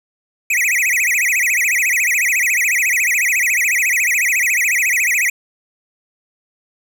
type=tone with vibrato; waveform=square; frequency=2217 Hz; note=C#7; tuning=in tune; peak=-14 dBFS; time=0.5-5.3 s; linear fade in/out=5 ms; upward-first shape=sine; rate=14 Hz; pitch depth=270 cents each way; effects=none